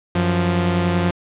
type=tone pair together; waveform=sawtooth; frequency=92.5 / 174.62 Hz; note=F#2 / F3; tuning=0 / 0 cents; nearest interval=major seventh; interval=1100 cents; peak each=-17 / -14 dBFS; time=0.15-1.11 s; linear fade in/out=5 ms; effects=resampled to 8000 Hz + 8-bit